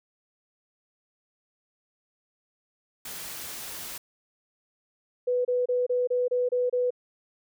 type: noise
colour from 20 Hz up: white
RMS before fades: -38 dBFS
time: 3.05-3.98 s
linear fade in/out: 5 ms
type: tone bursts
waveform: sine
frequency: 495 Hz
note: B4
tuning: 4 cents sharp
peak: -22 dBFS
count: 8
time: 5.27-6.906 s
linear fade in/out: 10 ms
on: 180 ms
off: 28 ms
effects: none